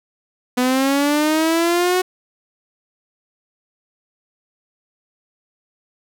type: linear sweep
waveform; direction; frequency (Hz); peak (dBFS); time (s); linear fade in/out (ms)
sawtooth; up; 246.9 to 370; -11; 0.57-2.02; 10
effects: none